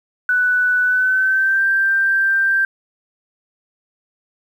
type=tone with pitch glide; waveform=sine; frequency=1488 to 1575.6 Hz; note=F#6 to G6; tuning=+9 to +8 cents; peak=-13 dBFS; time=0.29-2.65 s; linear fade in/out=2 ms; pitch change=+99 cents; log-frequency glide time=0.83-1.62 s; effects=8-bit